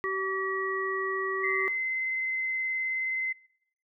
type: harmonic tone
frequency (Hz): 383.4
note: G4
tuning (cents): -38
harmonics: 1 / 3 / 5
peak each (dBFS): -32 / -32 / -32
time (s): 0.04-1.68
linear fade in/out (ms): 0
type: tone with vibrato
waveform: sine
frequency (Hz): 2059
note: C7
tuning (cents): -28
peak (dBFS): -27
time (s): 1.43-3.33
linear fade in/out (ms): 10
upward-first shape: sine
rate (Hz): 19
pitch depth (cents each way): 8
effects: noise-tail reverb RT60 0.8 s tail -25 dB re dry